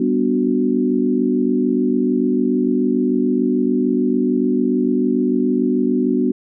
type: chord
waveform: sine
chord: G major seventh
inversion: none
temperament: equal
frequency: 196 / 246.9 / 293.7 / 370 Hz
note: G3 / B3 / D4 / F#4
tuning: 0 / 0 / 0 / 0 cents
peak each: -23 / -17 / -21 / -21 dBFS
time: 0-6.32 s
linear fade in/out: 5 ms
effects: none